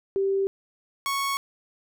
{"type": "tone pair in turn", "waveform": ["sine", "sawtooth"], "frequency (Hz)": [390.5, 1106.4], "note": ["G4", "C#6"], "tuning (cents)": [-7, -4], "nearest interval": "octave + tritone", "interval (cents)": 1803, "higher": "second", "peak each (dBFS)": -21, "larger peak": "neither", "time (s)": [[0.16, 0.47], [1.06, 1.37]], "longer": "neither", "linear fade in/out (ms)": 0, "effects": []}